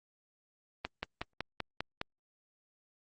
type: slowing click train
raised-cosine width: 0.3 ms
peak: -18 dBFS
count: 7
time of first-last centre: 0.85-2.014 s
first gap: 180 ms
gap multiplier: 1.03
effects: Opus 24 kbps